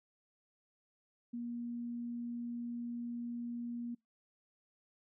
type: tone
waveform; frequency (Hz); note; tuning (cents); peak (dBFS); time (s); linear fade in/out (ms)
sine; 237.9; A#3; +35; -38; 1.33-3.95; 10
effects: noise-tail reverb RT60 0.2 s tail -26 dB re dry

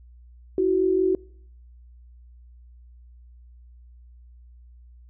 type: tone pair together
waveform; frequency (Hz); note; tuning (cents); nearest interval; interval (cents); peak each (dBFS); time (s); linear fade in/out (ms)
sine; 329.6 / 375.3; E4 / F#4; 0 / +25; major second; 225; -25 / -19; 0.58-1.15; 2
effects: noise-tail reverb RT60 0.7 s tail -26 dB re dry + added 60 Hz sine -46 dBFS peak until 5.09 s

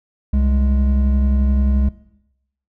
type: tone pair together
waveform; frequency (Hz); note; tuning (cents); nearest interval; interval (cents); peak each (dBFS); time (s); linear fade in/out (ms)
triangle; 65.74 / 208.7; C2 / G#3; +9 / +9; octave + minor sixth; 2000; -12 / -19; 0.33-1.89; 5
effects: noise-tail reverb RT60 0.8 s tail -17 dB re dry

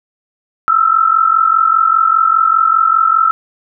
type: tone pair together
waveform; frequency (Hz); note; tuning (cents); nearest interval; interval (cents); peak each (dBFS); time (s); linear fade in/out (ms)
sine; 1298 / 1343; E6 / E6; -27 / +32; minor second; 59; -11; 0.68-3.31; 0
effects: none

